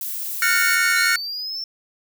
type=noise; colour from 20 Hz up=violet; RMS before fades=-28 dBFS; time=0.01-0.75 s; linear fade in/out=2 ms
type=chord; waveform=45% pulse; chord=Gb major seventh; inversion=third; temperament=equal with one note detuned; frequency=1396.9 / 1480 / 1823.1 / 2217 Hz; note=F6 / Gb6 / Bb6 / Db7; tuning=0 / 0 / -39 / 0 cents; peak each=-22 dBFS; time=0.42-1.16 s; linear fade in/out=2 ms
type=linear sweep; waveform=triangle; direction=up; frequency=4060 to 5430 Hz; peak=-25 dBFS; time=0.96-1.64 s; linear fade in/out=2 ms
effects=none